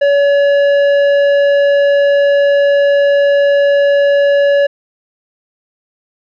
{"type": "tone with tanh clipping", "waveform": "triangle", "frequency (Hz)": 567, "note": "C#5", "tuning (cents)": 39, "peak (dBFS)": -9, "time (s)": [0.01, 4.67], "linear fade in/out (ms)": 10, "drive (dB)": 14, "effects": []}